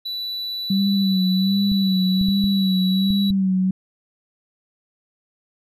triangle tone with pitch glide, 3958 to 3917 Hz, B7 to B7, +3 to -15 cents, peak -24 dBFS, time 0.05-3.31 s, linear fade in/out 10 ms, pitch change -18 cents, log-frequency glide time 1.32-3.04 s
sine tone with vibrato, 192.5 Hz, G3, 31 cents flat, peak -16 dBFS, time 0.7-3.71 s, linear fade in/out 5 ms, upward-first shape sine, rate 1.3 Hz, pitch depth 57 cents each way
clicks, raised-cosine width 5 ms, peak -17 dBFS, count 6, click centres 1.717 / 2.213 / 2.286 / 2.441 / 3.105 / 3.305 s
effects none

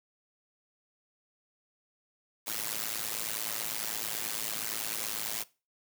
white noise with amplitude modulation, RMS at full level -31 dBFS, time 2.46-5.44 s, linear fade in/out 20 ms, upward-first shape sine, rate 109 Hz, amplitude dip 95%, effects noise-tail reverb RT60 0.3 s tail -20 dB re dry + high-pass 100 Hz 12 dB/octave

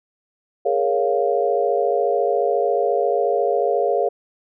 sine chord, Bb minor seventh, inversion third, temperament equal with one note detuned, 412 / 466.2 / 554.4 / 698.5 Hz, Ab4 / Bb4 / Db5 / F5, -14 / 0 / 0 / 0 cents, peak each -22 dBFS, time 0.65-4.09 s, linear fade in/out 10 ms, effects none

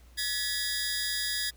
sawtooth tone cluster, 1695 / 1944 / 3306 / 3715 / 4905 Hz, G#6 / B6 / G#7 / A#7 / D#8, +35 / -28 / -9 / -7 / -26 cents, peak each -31 / -35 / -37 / -34 / -30 dBFS, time 0.17-1.51 s, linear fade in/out 20 ms, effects added 60 Hz sine -52 dBFS peak until 1.56 s + pink hiss -62 dBFS RMS until 1.56 s

